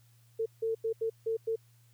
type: tone bursts at uneven times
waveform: sine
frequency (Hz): 449.2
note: A4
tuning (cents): +36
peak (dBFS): -28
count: 6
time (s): 0.39-0.46 / 0.62-0.75 / 0.84-0.93 / 1.01-1.1 / 1.26-1.37 / 1.47-1.56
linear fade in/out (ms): 10
effects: added 117 Hz sine -60 dBFS peak until 1.93 s + white hiss -69 dBFS RMS until 1.93 s